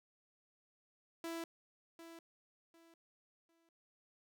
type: tone with echo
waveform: sawtooth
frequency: 332 Hz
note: E4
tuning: 12 cents sharp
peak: -37 dBFS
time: 1.24-1.44 s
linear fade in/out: 2 ms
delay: 750 ms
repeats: 3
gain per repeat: -11 dB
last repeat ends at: 3.69 s
effects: none